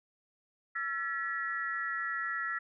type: tone cluster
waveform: sine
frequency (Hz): 1348 / 1713 / 1929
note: E6 / A6 / B6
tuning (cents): +38 / -47 / -41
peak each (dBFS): -36 / -38 / -36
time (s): 0.75-2.59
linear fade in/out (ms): 10
effects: none